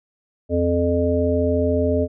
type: harmonic tone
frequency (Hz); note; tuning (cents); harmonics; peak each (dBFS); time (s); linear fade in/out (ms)
86.6; F2; -14; 1 / 3 / 5 / 7; -22 / -22 / -22 / -22; 0.49-2.08; 50
effects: none